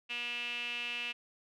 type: tone with band-pass filter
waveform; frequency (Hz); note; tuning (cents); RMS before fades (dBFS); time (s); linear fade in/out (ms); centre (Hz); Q
sawtooth; 240.1; B3; -49; -38; 0.09-1.13; 20; 2700; 9.6
effects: none